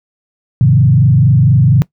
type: tone with frequency modulation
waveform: sine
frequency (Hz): 131.5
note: C3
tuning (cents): +9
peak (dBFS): -5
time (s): 0.61-1.82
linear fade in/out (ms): 0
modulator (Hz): 24.2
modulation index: 1.2
effects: noise-tail reverb RT60 0.1 s tail -20 dB re dry